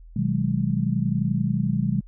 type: chord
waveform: sine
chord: G# minor seventh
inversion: first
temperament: just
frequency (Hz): 124.59 / 155.74 / 186.89 / 207.7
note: B2 / D#3 / F#3 / G#3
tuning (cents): +16 / +2 / +18 / 0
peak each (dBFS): -26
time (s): 0.16-2.01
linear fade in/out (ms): 5
effects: added 41 Hz sine -42 dBFS peak until 2.07 s